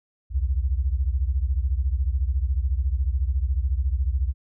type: beating tone pair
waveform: sine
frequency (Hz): 61.74 / 75.74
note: B1 / D#2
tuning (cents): 0 / -46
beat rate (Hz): 14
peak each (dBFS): -22 / -25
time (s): 0.3-4.34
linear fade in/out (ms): 50
effects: none